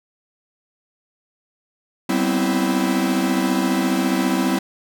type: chord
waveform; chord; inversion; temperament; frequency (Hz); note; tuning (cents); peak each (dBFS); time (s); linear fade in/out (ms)
45% pulse; C major seventh; second; equal with one note detuned; 192.19 / 246.9 / 261.6 / 329.6; G3 / B3 / C4 / E4; -34 / 0 / 0 / 0; -23 / -25 / -22 / -23; 2.09-4.59; 5
effects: none